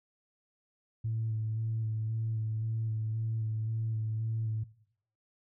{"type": "tone with vibrato", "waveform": "sine", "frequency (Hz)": 110.9, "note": "A2", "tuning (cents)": 14, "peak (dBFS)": -29, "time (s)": [1.04, 4.64], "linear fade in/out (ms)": 10, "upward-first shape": "square", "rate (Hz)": 1.9, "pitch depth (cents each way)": 17, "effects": ["noise-tail reverb RT60 0.7 s tail -20 dB re dry", "tanh soft clip ceiling -25 dBFS"]}